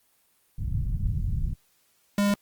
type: low-pass noise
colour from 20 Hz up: pink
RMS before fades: -27 dBFS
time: 0.58-1.54 s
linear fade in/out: 10 ms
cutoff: 140 Hz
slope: 24 dB/octave
type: tone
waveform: square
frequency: 202.8 Hz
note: G#3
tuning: 41 cents flat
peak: -21 dBFS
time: 2.18-2.34 s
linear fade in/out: 2 ms
effects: white hiss -66 dBFS RMS until 2.41 s + Opus 24 kbps